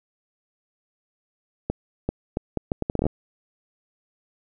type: accelerating click train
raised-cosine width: 2 ms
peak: -10 dBFS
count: 13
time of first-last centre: 1.7-3.066 s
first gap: 390 ms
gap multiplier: 0.72
effects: none